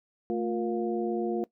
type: tone cluster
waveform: sine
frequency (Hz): 222.3 / 355.3 / 471.2 / 706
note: A3 / F4 / A#4 / F5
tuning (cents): +18 / +30 / +19 / +19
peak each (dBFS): -32 / -29 / -34 / -37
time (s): 0.3-1.44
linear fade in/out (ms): 0
effects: noise-tail reverb RT60 0.1 s tail -19 dB re dry